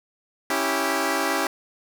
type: chord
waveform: 10% pulse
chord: C# diminished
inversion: none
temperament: equal with one note detuned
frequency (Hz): 277.2 / 327.5 / 392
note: C#4 / E4 / G4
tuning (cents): 0 / -11 / 0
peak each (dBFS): -18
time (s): 0.5-1.47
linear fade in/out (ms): 2
effects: none